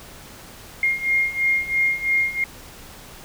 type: beating tone pair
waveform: sine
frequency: 2128 / 2131 Hz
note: C7 / C7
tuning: +29 / +31 cents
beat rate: 3 Hz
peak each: -23 / -20 dBFS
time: 0.83-2.44 s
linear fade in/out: 2 ms
effects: pink hiss -42 dBFS RMS until 3.24 s